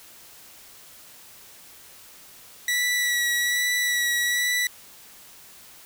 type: tone with vibrato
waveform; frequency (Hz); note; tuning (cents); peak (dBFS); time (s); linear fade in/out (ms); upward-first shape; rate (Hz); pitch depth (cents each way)
sawtooth; 1947; B6; -25; -18; 2.68-4.67; 2; sine; 1.2; 19
effects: white hiss -48 dBFS RMS until 5.85 s